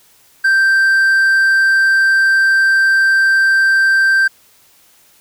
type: tone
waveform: triangle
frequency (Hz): 1568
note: G6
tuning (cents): 0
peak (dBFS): -7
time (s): 0.44-4.28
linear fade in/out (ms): 10
effects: white hiss -50 dBFS RMS until 5.2 s